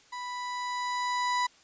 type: tone with level ramp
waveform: 35% pulse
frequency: 987.8 Hz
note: B5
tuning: in tune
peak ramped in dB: -34 to -23 dBFS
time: 0.12-1.47 s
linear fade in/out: 10 ms
effects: white hiss -59 dBFS RMS until 1.63 s + resampled to 16000 Hz